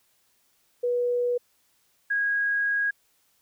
sine tone pair in turn, 487.2 / 1644 Hz, B4 / G#6, -24 / -18 cents, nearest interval octave + major sixth, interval 2106 cents, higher second, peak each -22 dBFS, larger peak neither, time 0.83-1.38 / 2.1-2.91 s, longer second, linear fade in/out 10 ms, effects white hiss -67 dBFS RMS until 3.41 s

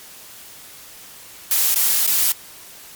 blue noise with dropouts, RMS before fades -17 dBFS, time 1.51-2.32 s, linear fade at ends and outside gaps 1 ms, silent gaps 1.745-1.758 / 2.066-2.075 s, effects white hiss -41 dBFS RMS until 2.95 s + MP3 96 kbps

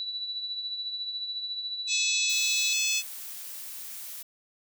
sine tone with tremolo, 3948 Hz, B7, 1 cent flat, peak -29 dBFS, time 0-2.73 s, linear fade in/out 0 ms, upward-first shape triangle, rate 14 Hz, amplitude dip 55%
harmonic tone, 861 Hz, A5, 38 cents flat, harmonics 3 / 4 / 5 / 6 / 7 / 8 / 9, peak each -29 / -32 / -35 / -37 / -31 / -37 / -33 dBFS, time 1.87-3.03 s, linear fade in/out 50 ms
blue noise, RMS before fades -40 dBFS, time 2.29-4.23 s, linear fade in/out 10 ms
effects none

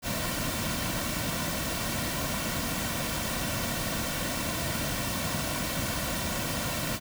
pink noise with comb filter, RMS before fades -31 dBFS, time 0.02-7 s, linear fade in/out 50 ms, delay 2.4 ms, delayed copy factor -0.6, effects none

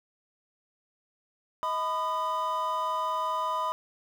triangle tone cluster, 634 / 1001 / 1226 Hz, D#5 / B5 / D#6, +32 / +23 / -26 cents, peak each -34 / -27 / -31 dBFS, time 1.63-3.72 s, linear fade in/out 0 ms, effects 9-bit

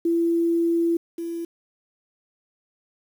sine tone pair in turn, 336.6 / 336.6 Hz, E4 / E4, +36 / +36 cents, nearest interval unison, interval 0 cents, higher neither, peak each -18 / -27 dBFS, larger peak first, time 0.05-0.97 / 1.18-1.45 s, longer first, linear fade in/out 5 ms, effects 8-bit

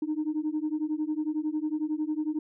sine beating tone pair, 301.6 / 312.6 Hz, D4 / D#4, +46 / +8 cents, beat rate 11 Hz, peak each -29 dBFS, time 0.02-2.39 s, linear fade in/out 5 ms, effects tanh soft clip ceiling -22 dBFS

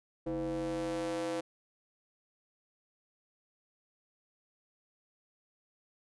45% pulse ring-modulated tone, 92.5 Hz, F#2, in tune, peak -30 dBFS, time 0.26-1.41 s, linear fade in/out 10 ms, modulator 416 Hz, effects resampled to 24000 Hz

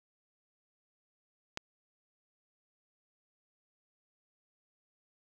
click, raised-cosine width 0.2 ms, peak -18 dBFS, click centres 1.574 s, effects none

